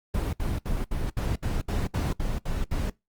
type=noise bursts; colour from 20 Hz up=brown; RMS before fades=-27 dBFS; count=11; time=0.14-2.9 s; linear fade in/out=5 ms; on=190 ms; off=67 ms; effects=noise-tail reverb RT60 0.2 s tail -23 dB re dry + Opus 24 kbps